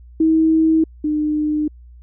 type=tone pair in turn; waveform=sine; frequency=320 / 302.6 Hz; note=D#4 / D#4; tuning=+49 / -48 cents; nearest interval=minor second; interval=97 cents; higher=first; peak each=-11 / -16 dBFS; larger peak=first; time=0.2-0.84 / 1.04-1.68 s; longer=neither; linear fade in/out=5 ms; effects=added 60 Hz sine -39 dBFS peak until 2.02 s